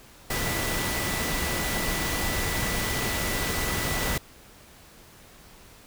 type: tone in noise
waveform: sine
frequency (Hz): 1975.5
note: B6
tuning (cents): 0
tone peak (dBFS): -34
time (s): 0.3-4.18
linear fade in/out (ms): 5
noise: pink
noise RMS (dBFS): -28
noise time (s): 0.3-4.18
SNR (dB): -9
effects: pink hiss -51 dBFS RMS until 5.86 s